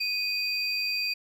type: tone pair together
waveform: triangle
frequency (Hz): 2489 / 4699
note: D#7 / D8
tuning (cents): 0 / 0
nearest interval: major seventh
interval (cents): 1100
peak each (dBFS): -28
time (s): 0-1.14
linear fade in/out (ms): 10
effects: none